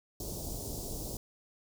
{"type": "band-stop noise", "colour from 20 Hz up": "pink", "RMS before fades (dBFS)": -39, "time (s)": [0.2, 1.17], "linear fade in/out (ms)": 2, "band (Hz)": [670, 5000], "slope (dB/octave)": 24, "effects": []}